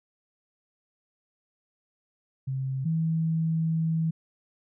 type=tone pair in turn; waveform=sine; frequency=133.1 / 161.95 Hz; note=C3 / E3; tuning=+30 / -30 cents; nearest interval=minor third; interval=340 cents; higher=second; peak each=-27 / -23 dBFS; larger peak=second; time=2.47-2.85 / 2.85-4.11 s; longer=second; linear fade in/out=10 ms; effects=none